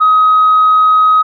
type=tone; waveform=sine; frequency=1263 Hz; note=D#6; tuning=26 cents sharp; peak=-4 dBFS; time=0-1.23 s; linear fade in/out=20 ms; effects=tanh soft clip ceiling -2 dBFS